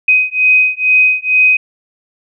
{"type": "beating tone pair", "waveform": "sine", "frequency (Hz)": [2511, 2513.2], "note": ["D#7", "D#7"], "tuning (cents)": [15, 17], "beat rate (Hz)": 2.2, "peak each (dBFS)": -11, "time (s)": [0.08, 1.57], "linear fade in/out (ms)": 5, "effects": []}